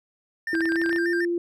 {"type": "tone with vibrato", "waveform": "triangle", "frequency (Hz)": 1692, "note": "G#6", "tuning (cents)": 32, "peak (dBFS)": -24, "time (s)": [0.47, 1.25], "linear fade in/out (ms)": 2, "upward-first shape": "square", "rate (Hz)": 6.8, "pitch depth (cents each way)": 110}
{"type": "tone with pitch glide", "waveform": "sine", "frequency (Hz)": [329.6, 345.4], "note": ["E4", "F4"], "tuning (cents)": [0, -19], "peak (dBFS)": -22, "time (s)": [0.53, 1.38], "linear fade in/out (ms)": 2, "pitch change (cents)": 81, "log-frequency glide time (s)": [0.68, 1.13]}
{"type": "clicks", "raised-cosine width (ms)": 0.3, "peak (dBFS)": -19, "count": 10, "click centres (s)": [0.552, 0.607, 0.656, 0.721, 0.758, 0.816, 0.861, 0.894, 0.929, 0.961]}
{"effects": []}